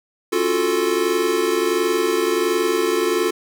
square tone cluster, 274.6 / 347 / 368.4 / 439.2 Hz, C#4 / F4 / F#4 / A4, -16 / -11 / -7 / -3 cents, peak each -31 / -22 / -24 / -22 dBFS, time 0.32-3.31 s, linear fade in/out 10 ms, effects none

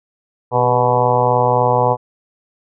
harmonic tone with a mistuned harmonic, 123.47 Hz, B2, in tune, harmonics 1 / 2 / 3 / 4 / 5 / 6 / 7 / 8 / 9, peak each -20 / -28 / -26 / -17 / -21 / -20 / -18 / -19 / -28 dBFS, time 0.51-1.97 s, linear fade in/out 50 ms, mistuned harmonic 3, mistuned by +75 cents, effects none

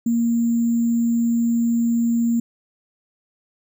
sine tone with sample-and-hold, 233.1 Hz, A#3, in tune, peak -16 dBFS, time 0.06-2.4 s, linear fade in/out 5 ms, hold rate 7350 Hz, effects none

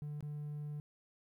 triangle tone with dropouts, 148.1 Hz, D3, 15 cents sharp, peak -37 dBFS, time 0.02-0.8 s, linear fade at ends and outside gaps 0 ms, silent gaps 0.207-0.226 s, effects tanh soft clip ceiling -33 dBFS + 13-bit

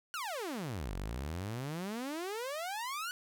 sawtooth exponential two-way sweep, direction down then up, 1497 to 43.65 to 1497 Hz, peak -33 dBFS, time 0.14-3.11 s, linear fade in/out 0 ms, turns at 0.94 s, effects none

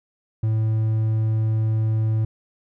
triangle tone, 110 Hz, A2, in tune, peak -16 dBFS, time 0.43-2.25 s, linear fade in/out 5 ms, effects none

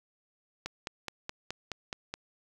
click train, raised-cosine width 0.2 ms, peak -18 dBFS, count 8, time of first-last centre 0.66-2.14 s, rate 4.73 Hz, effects 8-bit

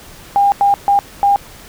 sine tone bursts at uneven times, 804 Hz, G5, 44 cents sharp, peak -8 dBFS, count 4, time 0.36-0.52 / 0.61-0.74 / 0.88-0.99 / 1.23-1.36 s, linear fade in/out 0 ms, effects pink hiss -38 dBFS RMS until 1.68 s

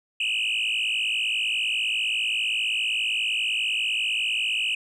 sine tone with frequency modulation, 2737 Hz, F7, 36 cents flat, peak -20 dBFS, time 0.2-4.75 s, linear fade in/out 5 ms, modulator 55.1 Hz, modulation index 4.5, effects tanh soft clip ceiling -22 dBFS

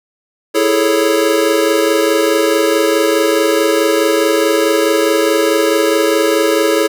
square chord, A major seventh, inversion second, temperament equal, 329.6 / 415.3 / 440 / 554.4 Hz, E4 / G#4 / A4 / C#5, 0 / 0 / 0 / 0 cents, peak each -17 dBFS, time 0.54-6.88 s, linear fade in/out 20 ms, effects none

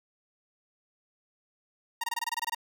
sawtooth tone bursts, 932.3 Hz, A#5, in tune, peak -25 dBFS, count 11, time 2.01-2.548 s, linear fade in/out 5 ms, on 28 ms, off 23 ms, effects none

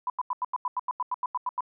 sine tone bursts, 997 Hz, B5, 16 cents sharp, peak -25 dBFS, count 14, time 0.07-1.607 s, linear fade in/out 2 ms, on 29 ms, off 87 ms, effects none

